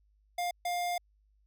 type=tone bursts at uneven times; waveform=square; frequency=705 Hz; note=F5; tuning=16 cents sharp; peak=-31 dBFS; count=2; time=0.38-0.51 / 0.65-0.98 s; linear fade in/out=5 ms; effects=added 51 Hz sine -65 dBFS peak until 1.46 s